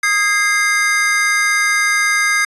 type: chord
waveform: square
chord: Ab major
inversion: second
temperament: equal with one note detuned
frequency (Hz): 1244.5 / 1631.7 / 2093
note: Eb6 / Ab6 / C7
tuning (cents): 0 / -31 / 0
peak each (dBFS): -22 / -18 / -16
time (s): 0.03-2.45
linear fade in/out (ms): 5
effects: resampled to 24000 Hz